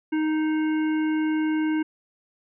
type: harmonic tone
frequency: 311.1 Hz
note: D#4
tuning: in tune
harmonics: 1 / 3 / 5 / 7 / 9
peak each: -21 / -37 / -36 / -40 / -45 dBFS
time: 0.12-1.83 s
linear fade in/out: 10 ms
effects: none